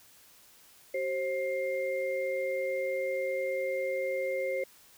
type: tone cluster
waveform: sine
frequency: 382.3 / 532 / 2111 Hz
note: G4 / C5 / C7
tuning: -43 / +29 / +15 cents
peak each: -37 / -30 / -38 dBFS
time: 0.94-4.64 s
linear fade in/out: 5 ms
effects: white hiss -58 dBFS RMS until 4.97 s